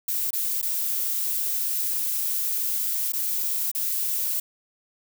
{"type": "noise with dropouts", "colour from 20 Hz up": "violet", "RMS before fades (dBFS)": -26, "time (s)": [0.08, 4.4], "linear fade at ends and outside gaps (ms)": 5, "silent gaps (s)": [[0.307, 0.33], [0.616, 0.626], [3.122, 3.133], [3.715, 3.749]], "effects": []}